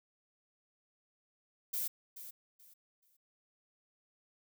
violet noise with echo, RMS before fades -36 dBFS, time 1.73-1.88 s, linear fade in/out 10 ms, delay 430 ms, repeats 3, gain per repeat -12 dB, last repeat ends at 3.17 s, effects none

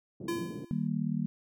pink band-pass noise, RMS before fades -40 dBFS, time 0.2-0.65 s, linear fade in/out 5 ms, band 150 to 370 Hz, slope 24 dB/octave
square tone with exponential decay, 340 Hz, F4, 46 cents flat, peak -29 dBFS, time 0.28-0.88 s, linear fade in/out 5 ms, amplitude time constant 130 ms
sine chord, Eb major, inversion none, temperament just, 155.56 / 194.45 / 233.3 Hz, Eb3 / G3 / Bb3, 0 / -14 / +2 cents, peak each -33 dBFS, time 0.71-1.26 s, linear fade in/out 0 ms
effects none

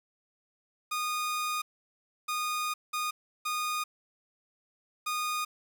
sawtooth tone bursts at uneven times, 1230 Hz, D#6, 20 cents flat, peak -26 dBFS, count 5, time 0.91-1.62 / 2.28-2.74 / 2.93-3.11 / 3.45-3.84 / 5.06-5.45 s, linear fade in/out 10 ms, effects 9-bit

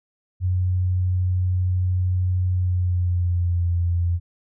sine tone with pitch glide, 91.3 to 86.57 Hz, F#2 to F2, -23 to -15 cents, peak -18 dBFS, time 0.4-4.2 s, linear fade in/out 50 ms, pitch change -92 cents, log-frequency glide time 2.51-3.7 s, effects none

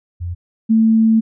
sine tone pair in turn, 87.31 / 222.8 Hz, F2 / A3, 0 / +22 cents, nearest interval octave + major third, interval 1622 cents, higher second, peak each -21 / -9 dBFS, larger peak second, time 0.2-0.35 / 0.69-1.21 s, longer second, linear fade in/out 20 ms, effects none

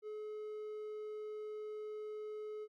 triangle tone, 426.4 Hz, G#4, 46 cents sharp, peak -40 dBFS, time 0.02-2.68 s, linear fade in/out 50 ms, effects none

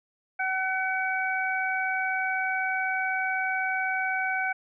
harmonic tone, 756 Hz, F#5, 37 cents sharp, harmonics 1 / 2 / 3, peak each -30 / -28 / -31 dBFS, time 0.39-4.53 s, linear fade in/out 10 ms, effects none

